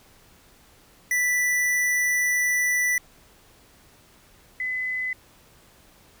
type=tone pair in turn; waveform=square / sine; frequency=1975.5 / 2015 Hz; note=B6 / B6; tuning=0 / +34 cents; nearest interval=unison; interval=34 cents; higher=second; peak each=-21 / -25 dBFS; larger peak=first; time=1.11-2.98 / 4.6-5.13 s; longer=first; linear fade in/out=2 ms; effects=pink hiss -55 dBFS RMS until 6.2 s